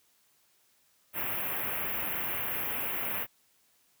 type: band-stop noise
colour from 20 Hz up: white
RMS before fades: -33 dBFS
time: 1.13-3.27 s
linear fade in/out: 50 ms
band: 2900 to 12000 Hz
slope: 48 dB/octave
effects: white hiss -68 dBFS RMS until 4 s + high-pass 60 Hz 12 dB/octave